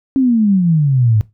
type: exponential sweep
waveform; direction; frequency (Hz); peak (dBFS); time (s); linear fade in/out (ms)
sine; down; 274.8 to 103.83; -9; 0.16-1.21; 0
effects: noise-tail reverb RT60 0.2 s tail -18 dB re dry